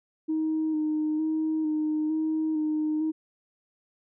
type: tone with vibrato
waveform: sine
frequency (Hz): 311.1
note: D#4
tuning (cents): 0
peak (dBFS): -23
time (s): 0.28-3.12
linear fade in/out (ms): 20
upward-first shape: square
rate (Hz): 1.1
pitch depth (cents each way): 20
effects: tanh soft clip ceiling -20 dBFS